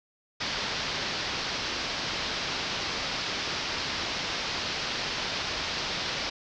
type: low-pass noise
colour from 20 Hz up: white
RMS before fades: -32 dBFS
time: 0.4-6.3 s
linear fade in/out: 10 ms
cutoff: 5400 Hz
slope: 48 dB/octave
effects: none